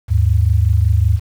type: tone pair together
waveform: sine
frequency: 77.3 / 102.62 Hz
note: D#2 / G#2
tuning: -11 / -20 cents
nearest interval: perfect fourth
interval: 491 cents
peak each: -13 dBFS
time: 0.08-1.2 s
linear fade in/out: 50 ms
effects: 7-bit